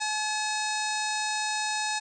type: harmonic tone with a mistuned harmonic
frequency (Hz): 855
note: A5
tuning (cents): -50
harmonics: 1 / 2 / 3 / 4 / 5 / 6 / 7 / 8 / 9 / 10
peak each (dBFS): -31 / -34 / -36 / -37 / -38 / -39 / -39 / -40 / -41 / -41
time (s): 0-2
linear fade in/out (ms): 20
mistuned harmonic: 4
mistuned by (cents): +150
effects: none